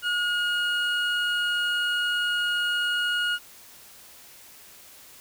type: tone pair together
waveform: triangle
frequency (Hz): 1435 / 2882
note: F6 / F#7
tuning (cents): +47 / -46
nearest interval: octave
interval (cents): 1207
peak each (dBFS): -23 / -26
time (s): 0.02-3.39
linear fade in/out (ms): 50
effects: white hiss -49 dBFS RMS until 5.2 s